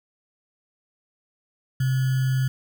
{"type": "tone with sample-and-hold", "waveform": "sine", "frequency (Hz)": 130.81, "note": "C3", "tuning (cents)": 0, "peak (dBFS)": -19, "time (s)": [1.8, 2.48], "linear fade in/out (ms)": 5, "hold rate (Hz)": 1575, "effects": []}